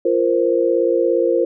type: chord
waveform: sine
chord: F suspended fourth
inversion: none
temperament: equal with one note detuned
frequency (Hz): 345.4 / 466.2 / 523.3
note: F4 / Bb4 / C5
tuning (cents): -19 / 0 / 0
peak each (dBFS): -18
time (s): 0.05-1.45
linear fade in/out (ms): 5
effects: none